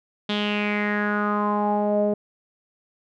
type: tone with low-pass filter sweep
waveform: sawtooth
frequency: 207.7 Hz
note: G#3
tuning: in tune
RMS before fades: -23 dBFS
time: 0.29-2.14 s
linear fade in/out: 5 ms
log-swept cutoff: 3500 to 540 Hz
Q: 5.6
effects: none